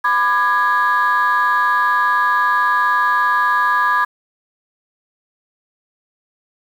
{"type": "chord", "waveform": "sine", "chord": "G# diminished", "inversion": "first", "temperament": "just", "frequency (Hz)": [996.7, 1196.1, 1661.2], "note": ["B5", "D6", "G#6"], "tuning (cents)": [16, 31, 0], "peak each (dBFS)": -16, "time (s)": [0.04, 4.05], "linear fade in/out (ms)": 10, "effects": ["tanh soft clip ceiling -7 dBFS", "7-bit"]}